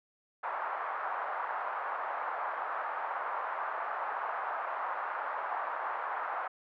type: band-pass noise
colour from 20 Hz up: pink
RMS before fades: -36 dBFS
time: 0.43-6.48 s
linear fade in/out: 10 ms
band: 760 to 1400 Hz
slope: 24 dB/octave
effects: none